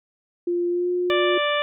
sine tone with pitch glide, 349.2 to 357.2 Hz, F4 to F4, 0 to +39 cents, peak -20 dBFS, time 0.47-1.38 s, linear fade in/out 5 ms, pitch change +39 cents, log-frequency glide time 0.69-0.9 s
harmonic tone, 587.3 Hz, D5, in tune, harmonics 1 / 2 / 3 / 4 / 5 / 6, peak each -23 / -26 / -28 / -29 / -30 / -31 dBFS, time 1.1-1.62 s, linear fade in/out 0 ms
effects none

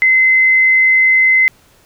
sine tone, 2055 Hz, C7, 32 cents flat, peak -7 dBFS, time 0.02-1.48 s, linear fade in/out 0 ms, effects pink hiss -50 dBFS RMS until 1.85 s

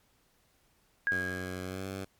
sine tone with exponential decay, 1637 Hz, G#6, 25 cents flat, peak -24 dBFS, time 1.07-1.9 s, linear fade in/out 0 ms, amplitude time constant 180 ms
10% pulse tone with pitch glide, 91.8 to 96.2 Hz, F#2 to G2, -13 to -32 cents, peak -28 dBFS, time 1.11-2.05 s, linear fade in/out 10 ms, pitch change +81 cents, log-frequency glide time 1.63-1.86 s
effects pink hiss -69 dBFS RMS until 2.19 s + MP3 96 kbps

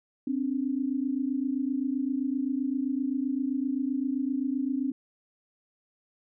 sine tone pair together, 260 / 287.7 Hz, C4 / D4, -11 / -36 cents, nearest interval major second, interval 175 cents, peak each -28 / -30 dBFS, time 0.27-4.92 s, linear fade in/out 5 ms, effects none

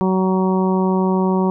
harmonic tone, 187.5 Hz, F#3, 23 cents sharp, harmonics 1 / 2 / 3 / 4 / 5 / 6, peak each -16 / -20 / -28 / -29 / -24 / -31 dBFS, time 0.01-1.5 s, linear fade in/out 0 ms, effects none

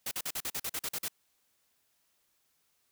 white noise bursts, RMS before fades -35 dBFS, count 11, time 0.06-1.083 s, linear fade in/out 5 ms, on 53 ms, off 44 ms, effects white hiss -74 dBFS RMS until 2.91 s

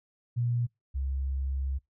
sine tone pair in turn, 120 / 67.35 Hz, B2 / C#2, -49 / -49 cents, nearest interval minor seventh, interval 1000 cents, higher first, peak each -25 / -28 dBFS, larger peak first, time 0.36-0.67 / 0.94-1.79 s, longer second, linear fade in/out 20 ms, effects noise-tail reverb RT60 0.2 s tail -26 dB re dry

